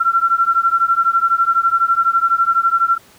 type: beating tone pair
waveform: sine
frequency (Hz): 1353 / 1365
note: E6 / F6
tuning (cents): +45 / -40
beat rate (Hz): 12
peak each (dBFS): -15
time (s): 0-2.98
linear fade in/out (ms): 10
effects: pink hiss -47 dBFS RMS until 3.18 s + high-pass 100 Hz 12 dB/octave